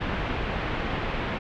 pink low-pass noise, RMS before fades -29 dBFS, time 0-1.39 s, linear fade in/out 20 ms, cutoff 3000 Hz, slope 24 dB/octave, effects none

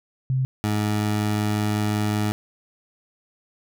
sine / 20% pulse tone pair in turn, 130.81 / 105.41 Hz, C3 / G#2, 0 / +26 cents, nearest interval major third, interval 374 cents, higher first, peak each -19 / -16 dBFS, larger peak second, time 0.3-0.45 / 0.64-2.32 s, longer second, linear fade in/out 0 ms, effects none

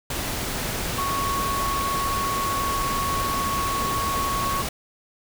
sine tone in noise, 1108 Hz, C#6, 1 cent flat, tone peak -24 dBFS, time 0.98-4.62 s, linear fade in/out 5 ms, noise pink, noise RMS -28 dBFS, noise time 0.1-4.69 s, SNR +1 dB, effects none

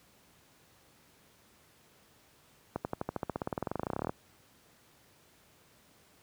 accelerating click train, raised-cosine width 1 ms, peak -18 dBFS, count 28, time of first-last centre 2.76-4.094 s, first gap 89 ms, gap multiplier 0.95, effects pink hiss -63 dBFS RMS until 6.22 s + high-pass 80 Hz 12 dB/octave

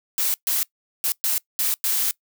blue noise bursts at uneven times, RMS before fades -22 dBFS, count 6, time 0.18-0.34 / 0.47-0.63 / 1.04-1.12 / 1.24-1.38 / 1.59-1.74 / 1.84-2.11 s, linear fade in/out 0 ms, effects noise-tail reverb RT60 0.1 s tail -22 dB re dry

